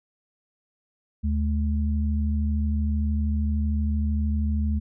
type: tone pair together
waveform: sine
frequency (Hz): 75.6 / 213.8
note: D#2 / A3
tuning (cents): -49 / -49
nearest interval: octave + tritone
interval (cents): 1800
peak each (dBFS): -22 / -28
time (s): 1.23-4.8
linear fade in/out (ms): 20
effects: none